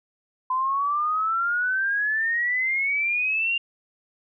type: exponential sweep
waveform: sine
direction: up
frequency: 1015 to 2802 Hz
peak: -21 dBFS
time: 0.5-3.58 s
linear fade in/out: 5 ms
effects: none